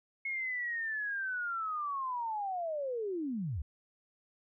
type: linear sweep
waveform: sine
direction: down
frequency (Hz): 2178 to 60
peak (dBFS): -33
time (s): 0.25-3.62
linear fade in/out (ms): 5
effects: none